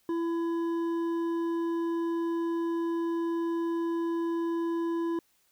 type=tone with hard clipping; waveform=sine; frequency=334.9 Hz; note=E4; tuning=27 cents sharp; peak=-29 dBFS; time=0.09-5.19 s; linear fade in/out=2 ms; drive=7 dB; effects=white hiss -69 dBFS RMS until 5.51 s